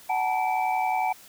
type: tone cluster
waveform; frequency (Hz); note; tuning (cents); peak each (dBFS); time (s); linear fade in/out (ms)
sine; 747 / 867 / 938 / 2320; F#5 / A5 / A#5 / D7; +16 / -26 / +11 / -22; -25 / -27 / -34 / -33; 0.09-1.13; 10
effects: white hiss -50 dBFS RMS until 1.28 s